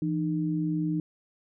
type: tone pair together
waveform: sine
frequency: 166.23 / 305.4 Hz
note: E3 / D#4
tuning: +15 / -32 cents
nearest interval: major seventh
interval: 1053 cents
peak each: -28 dBFS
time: 0.02-1 s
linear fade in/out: 2 ms
effects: none